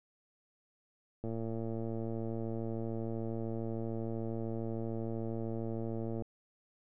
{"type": "click train", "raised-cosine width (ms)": 2, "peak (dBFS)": -26, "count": 564, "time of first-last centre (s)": [1.24, 6.222], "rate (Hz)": 113, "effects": []}